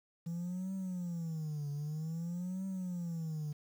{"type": "tone with vibrato", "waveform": "triangle", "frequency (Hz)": 166, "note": "E3", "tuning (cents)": 12, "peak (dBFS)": -33, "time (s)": [0.26, 3.53], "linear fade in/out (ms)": 10, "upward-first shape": "triangle", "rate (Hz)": 0.52, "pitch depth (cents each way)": 260, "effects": ["tanh soft clip ceiling -31 dBFS", "10-bit"]}